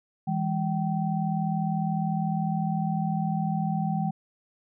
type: tone cluster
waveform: sine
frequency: 163 / 202.9 / 771 Hz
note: E3 / G#3 / G5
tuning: -19 / -40 / -29 cents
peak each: -27 / -29 / -31 dBFS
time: 0.27-4.11 s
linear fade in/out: 10 ms
effects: none